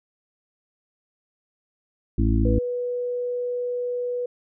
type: harmonic tone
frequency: 55 Hz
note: A1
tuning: in tune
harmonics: 1 / 2 / 4 / 5 / 6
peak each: -20 / -23 / -26 / -27 / -28 dBFS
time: 2.18-2.59 s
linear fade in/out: 5 ms
type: tone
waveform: sine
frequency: 490.4 Hz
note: B4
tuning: 12 cents flat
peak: -24 dBFS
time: 2.45-4.26 s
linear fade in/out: 5 ms
effects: none